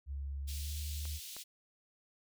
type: tone with pitch glide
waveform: sine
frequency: 69.5 to 74.49 Hz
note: C#2 to D2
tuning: +5 to +25 cents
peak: -37 dBFS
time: 0.06-1.2 s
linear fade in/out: 50 ms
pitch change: +120 cents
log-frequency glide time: 0.45-0.75 s
type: high-pass noise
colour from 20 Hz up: pink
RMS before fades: -47 dBFS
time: 0.47-1.44 s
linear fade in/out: 20 ms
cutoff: 3100 Hz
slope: 24 dB/octave
type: clicks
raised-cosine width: 0.5 ms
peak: -37 / -34 dBFS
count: 2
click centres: 1.054 / 1.366 s
effects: none